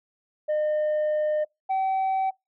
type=tone pair in turn; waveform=sine; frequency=608 / 766 Hz; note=D#5 / G5; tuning=-40 / -40 cents; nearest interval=major third; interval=400 cents; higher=second; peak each=-19 dBFS; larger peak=neither; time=0.48-1.45 / 1.69-2.31 s; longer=first; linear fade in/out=20 ms; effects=noise-tail reverb RT60 0.2 s tail -26 dB re dry + tanh soft clip ceiling -21 dBFS